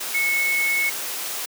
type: tone in noise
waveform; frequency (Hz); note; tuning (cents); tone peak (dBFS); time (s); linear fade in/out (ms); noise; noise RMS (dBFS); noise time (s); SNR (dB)
sine; 2197; C#7; -16; -19; 0.14-0.9; 10; white; -29; 0-1.46; +7
effects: high-pass 300 Hz 12 dB/octave